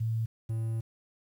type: tone pair in turn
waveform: sine / triangle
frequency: 112.7 / 112.7 Hz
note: A2 / A2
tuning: +42 / +42 cents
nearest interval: unison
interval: 0 cents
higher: neither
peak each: -27 dBFS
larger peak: neither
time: 0-0.26 / 0.49-0.81 s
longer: second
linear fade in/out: 10 ms
effects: 10-bit